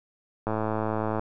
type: click train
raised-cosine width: 1 ms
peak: -14 dBFS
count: 80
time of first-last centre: 0.47-1.195 s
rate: 109 Hz
effects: none